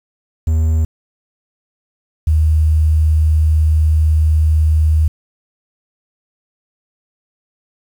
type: tone pair in turn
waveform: triangle / sine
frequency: 79.5 / 78 Hz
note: D#2 / D#2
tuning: +38 / +5 cents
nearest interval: unison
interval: 33 cents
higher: first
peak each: -9 dBFS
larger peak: neither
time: 0.47-0.85 / 2.27-5.08 s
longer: second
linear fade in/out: 5 ms
effects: 7-bit